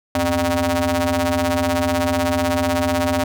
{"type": "ring-modulated tone", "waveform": "sawtooth", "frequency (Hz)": 170, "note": "F3", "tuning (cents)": -46, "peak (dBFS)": -10, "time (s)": [0.15, 3.24], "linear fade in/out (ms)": 2, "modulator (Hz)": 433, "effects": []}